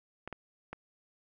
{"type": "clicks", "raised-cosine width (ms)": 0.5, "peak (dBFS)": -25, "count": 3, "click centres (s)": [0.276, 0.327, 0.73], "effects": []}